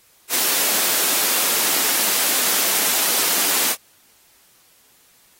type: high-pass noise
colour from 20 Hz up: white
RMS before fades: -19 dBFS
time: 0.29-3.76 s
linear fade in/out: 50 ms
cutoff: 210 Hz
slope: 24 dB/octave
effects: white hiss -55 dBFS RMS until 5.39 s + AAC 48 kbps